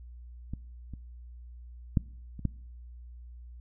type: clicks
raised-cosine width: 5 ms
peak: -23 / -29 / -11 / -29 / -15 dBFS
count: 5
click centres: 0.536 / 0.937 / 1.972 / 2.393 / 2.453 s
effects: noise-tail reverb RT60 0.7 s tail -24 dB re dry + added 60 Hz sine -44 dBFS peak until 3.6 s